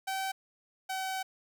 sawtooth tone pair in turn, 769 / 760.6 Hz, G5 / F#5, -33 / +48 cents, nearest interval unison, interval 19 cents, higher first, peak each -28 / -29 dBFS, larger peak first, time 0.07-0.32 / 0.89-1.23 s, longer second, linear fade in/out 10 ms, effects none

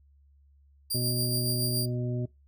15% pulse tone with tremolo, 4764 Hz, D8, 24 cents sharp, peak -21 dBFS, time 0.9-1.86 s, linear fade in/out 10 ms, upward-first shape sine, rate 7.1 Hz, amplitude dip 45%
harmonic tone, 122.7 Hz, B2, 11 cents flat, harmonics 1 / 2 / 3 / 5, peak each -29 / -36 / -37 / -42 dBFS, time 0.94-2.26 s, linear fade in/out 10 ms
effects noise-tail reverb RT60 0.2 s tail -22 dB re dry + added 70 Hz sine -57 dBFS peak until 2.47 s

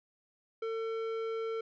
triangle tone with tanh clipping, 450 Hz, A4, 39 cents sharp, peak -35 dBFS, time 0.62-1.61 s, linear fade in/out 5 ms, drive 17 dB, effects none

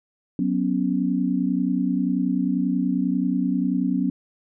sine chord, F# suspended fourth, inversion none, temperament equal, 185 / 246.9 / 277.2 Hz, F#3 / B3 / C#4, 0 / 0 / 0 cents, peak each -24 dBFS, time 0.39-4.1 s, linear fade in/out 2 ms, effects none

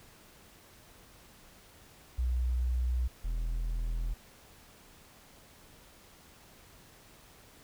sine / triangle tone pair in turn, 61.74 / 41.06 Hz, B1 / E1, 0 / -6 cents, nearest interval perfect fifth, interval 706 cents, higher first, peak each -27 / -28 dBFS, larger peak first, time 2.18-3.08 / 3.24-4.14 s, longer neither, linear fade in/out 10 ms, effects pink hiss -57 dBFS RMS until 7.63 s

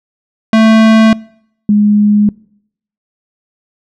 square / sine tone pair in turn, 221.3 / 207.9 Hz, A3 / G#3, +10 / +2 cents, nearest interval minor second, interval 108 cents, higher first, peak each -5 dBFS, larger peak neither, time 0.53-1.13 / 1.69-2.29 s, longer neither, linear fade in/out 2 ms, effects noise-tail reverb RT60 0.7 s tail -24 dB re dry + low-pass 4000 Hz 12 dB/octave

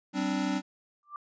square chord, G suspended fourth, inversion none, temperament equal with one note detuned, 193.19 / 261.6 / 293.7 Hz, G3 / C4 / D4, -25 / 0 / 0 cents, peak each -33 / -33 / -32 dBFS, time 0.13-0.62 s, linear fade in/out 50 ms
sine tone with exponential growth, 1179 Hz, D6, 6 cents sharp, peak -33 dBFS, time 1.03-1.16 s, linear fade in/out 1 ms, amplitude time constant 27 ms
effects resampled to 16000 Hz

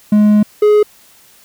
triangle tone pair in turn, 210 / 420 Hz, G#3 / G#4, +19 / +19 cents, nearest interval octave, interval 1200 cents, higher second, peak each -4 dBFS, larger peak neither, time 0.12-0.43 / 0.62-0.83 s, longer first, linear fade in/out 5 ms, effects white hiss -46 dBFS RMS until 1.44 s

